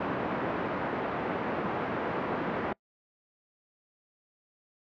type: band-pass noise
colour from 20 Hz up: pink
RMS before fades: -32 dBFS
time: 0-2.73 s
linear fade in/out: 5 ms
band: 210 to 1500 Hz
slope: 12 dB/octave
effects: noise-tail reverb RT60 0.1 s tail -26 dB re dry + low-pass 3000 Hz 12 dB/octave